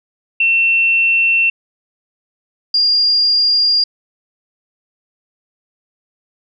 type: tone pair in turn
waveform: sine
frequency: 2700 / 4811 Hz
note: E7 / D8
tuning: +41 / +41 cents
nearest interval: minor seventh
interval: 1000 cents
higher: second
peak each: -10 dBFS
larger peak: neither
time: 0.4-1.5 / 2.74-3.84 s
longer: neither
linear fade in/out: 5 ms
effects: none